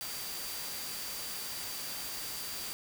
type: tone in noise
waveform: sine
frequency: 4694 Hz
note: D8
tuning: 2 cents flat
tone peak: -45 dBFS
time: 0.01-2.73 s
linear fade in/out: 0 ms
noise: white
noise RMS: -40 dBFS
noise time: 0.01-2.73 s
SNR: -8 dB
effects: none